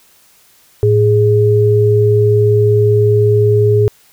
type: tone pair together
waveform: sine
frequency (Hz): 110 / 415.3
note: A2 / G#4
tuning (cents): 0 / 0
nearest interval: octave + major seventh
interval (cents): 2300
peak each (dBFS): -10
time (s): 0.83-3.88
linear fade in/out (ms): 0
effects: white hiss -49 dBFS RMS until 4.12 s